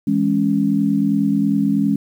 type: chord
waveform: sine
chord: C# minor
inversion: first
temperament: equal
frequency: 164.81 / 207.7 / 277.2 Hz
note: E3 / G#3 / C#4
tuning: 0 / 0 / 0 cents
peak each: -23 / -17 / -18 dBFS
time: 0.07-1.96 s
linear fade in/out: 5 ms
effects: 8-bit